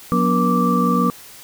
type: tone cluster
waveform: sine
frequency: 180.8 / 242 / 287.5 / 479.1 / 1169 Hz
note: F#3 / B3 / D4 / A#4 / D6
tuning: -40 / -35 / -37 / +47 / -8 cents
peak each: -19 / -19 / -26 / -24 / -19 dBFS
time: 0.12-1.1 s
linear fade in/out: 0 ms
effects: white hiss -41 dBFS RMS until 1.43 s